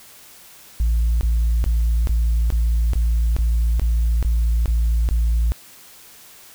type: tone bursts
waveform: sine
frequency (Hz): 56.9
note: A#1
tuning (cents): -41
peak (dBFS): -13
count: 11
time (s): 0.8-5.52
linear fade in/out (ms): 0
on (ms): 410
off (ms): 21
effects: tanh soft clip ceiling -13 dBFS + white hiss -45 dBFS RMS until 6.54 s